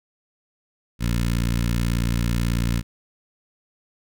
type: tone with notch filter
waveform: 15% pulse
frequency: 58.27 Hz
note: A#1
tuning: in tune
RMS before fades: -22 dBFS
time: 0.99-2.83 s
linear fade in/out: 50 ms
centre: 700 Hz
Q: 0.57
effects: none